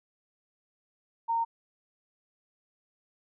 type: tone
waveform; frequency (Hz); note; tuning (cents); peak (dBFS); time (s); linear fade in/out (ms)
sine; 920; A#5; -23; -25; 1.28-1.45; 20
effects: none

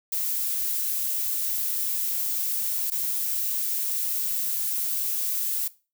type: noise with dropouts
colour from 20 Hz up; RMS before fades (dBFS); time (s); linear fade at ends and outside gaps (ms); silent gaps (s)
violet; -27; 0.12-5.68; 5; 2.902-2.917
effects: noise-tail reverb RT60 0.3 s tail -18 dB re dry

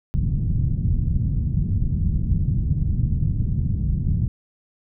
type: low-pass noise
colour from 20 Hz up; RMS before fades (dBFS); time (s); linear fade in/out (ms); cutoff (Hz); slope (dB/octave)
white; -21; 0.14-4.28; 0; 150; 24
effects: none

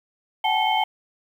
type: tone cluster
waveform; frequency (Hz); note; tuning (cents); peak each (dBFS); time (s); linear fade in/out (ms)
sine; 748 / 796 / 865 / 2181 / 3100; F#5 / G5 / A5 / C#7 / G7; +19 / +26 / -30 / -29 / -20; -25 / -30 / -21 / -28 / -27; 0.44-0.84; 5
effects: 8-bit

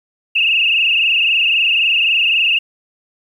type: tone with frequency modulation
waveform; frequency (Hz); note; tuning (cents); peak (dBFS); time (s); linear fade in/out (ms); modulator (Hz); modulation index
sine; 2712; E7; +49; -11; 0.35-2.59; 10; 23.8; 6.4
effects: 8-bit

